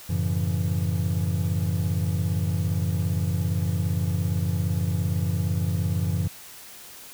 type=chord; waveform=triangle; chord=F# minor seventh; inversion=none; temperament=equal with one note detuned; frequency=92.5 / 110 / 138.59 / 167.4 Hz; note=F#2 / A2 / C#3 / E3; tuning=0 / 0 / 0 / +27 cents; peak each=-23 / -28 / -29 / -26 dBFS; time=0.09-6.28 s; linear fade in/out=10 ms; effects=white hiss -44 dBFS RMS until 7.13 s